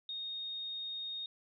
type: tone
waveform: sine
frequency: 3710 Hz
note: A#7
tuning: 9 cents flat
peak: -38 dBFS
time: 0.09-1.26 s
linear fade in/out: 2 ms
effects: none